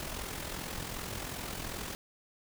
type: noise with amplitude modulation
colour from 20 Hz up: pink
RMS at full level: -37 dBFS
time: 0-1.95 s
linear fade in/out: 0 ms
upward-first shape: sine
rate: 42.6 Hz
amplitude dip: 55%
effects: none